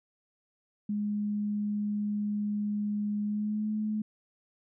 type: tone with pitch glide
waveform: sine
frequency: 207.7 to 213.9 Hz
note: G#3 to A3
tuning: 0 to -49 cents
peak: -28 dBFS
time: 0.89-4.02 s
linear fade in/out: 5 ms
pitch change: +51 cents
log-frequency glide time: 3.23-3.69 s
effects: none